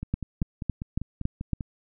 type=two click trains; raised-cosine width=5 ms; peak=-20 / -13 dBFS; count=9 / 6; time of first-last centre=0.03-1.608 / 0.14-1.533 s; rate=5.07 / 3.59 Hz; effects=none